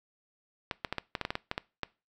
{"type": "clicks", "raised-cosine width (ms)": 0.3, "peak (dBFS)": -15, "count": 12, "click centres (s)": [0.712, 0.848, 0.926, 0.983, 1.152, 1.213, 1.251, 1.305, 1.354, 1.514, 1.579, 1.833], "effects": ["noise-tail reverb RT60 0.3 s tail -22 dB re dry"]}